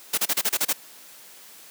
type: noise bursts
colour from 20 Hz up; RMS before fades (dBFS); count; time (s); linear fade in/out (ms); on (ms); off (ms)
white; -22; 8; 0.13-0.731; 10; 48; 31
effects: white hiss -47 dBFS RMS until 1.7 s + high-pass 200 Hz 12 dB/octave